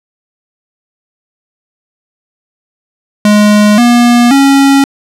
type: tone with pitch steps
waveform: square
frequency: 208.9 / 240 / 275.6 Hz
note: G#3 / B3 / C#4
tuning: +10 / -49 / -10 cents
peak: -4 dBFS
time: 3.25-4.84 s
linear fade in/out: 2 ms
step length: 530 ms
effects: low-pass 11000 Hz 12 dB/octave